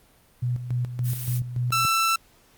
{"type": "tone with tremolo", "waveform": "sine", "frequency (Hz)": 123, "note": "B2", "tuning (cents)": -7, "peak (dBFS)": -22, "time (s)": [0.42, 1.86], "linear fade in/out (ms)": 10, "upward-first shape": "square", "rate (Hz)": 3.5, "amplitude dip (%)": 65}
{"type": "noise", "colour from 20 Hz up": "blue", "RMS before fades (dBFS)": -35, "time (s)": [1.03, 1.41], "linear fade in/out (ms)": 50}
{"type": "tone", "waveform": "sawtooth", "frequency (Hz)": 1332, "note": "E6", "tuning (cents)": 18, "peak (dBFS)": -16, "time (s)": [1.72, 2.16], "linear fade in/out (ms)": 5}
{"effects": ["pink hiss -58 dBFS RMS until 2.57 s", "Opus 32 kbps"]}